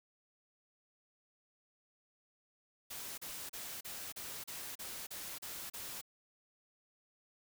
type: noise bursts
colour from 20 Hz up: white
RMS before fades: -45 dBFS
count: 10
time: 2.9-6.015 s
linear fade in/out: 10 ms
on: 280 ms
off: 35 ms
effects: none